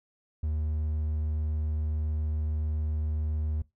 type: tone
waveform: triangle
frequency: 76.8 Hz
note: D#2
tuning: 22 cents flat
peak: -25 dBFS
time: 0.43-3.62 s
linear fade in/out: 5 ms
effects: noise-tail reverb RT60 0.2 s tail -20 dB re dry